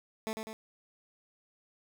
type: tone with echo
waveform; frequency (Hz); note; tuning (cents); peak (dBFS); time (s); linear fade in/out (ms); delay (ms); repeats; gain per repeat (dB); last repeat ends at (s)
15% pulse; 220; A3; 0; -27; 0.27-0.33; 0; 100; 2; -4; 0.53
effects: none